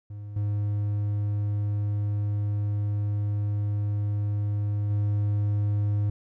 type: tone with level steps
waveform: triangle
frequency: 103.2 Hz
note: G#2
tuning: 10 cents flat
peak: -33 / -22 / -20 dBFS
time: 0.1-6.1 s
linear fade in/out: 5 ms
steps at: 0.36 / 4.9 s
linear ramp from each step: 5 ms
effects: none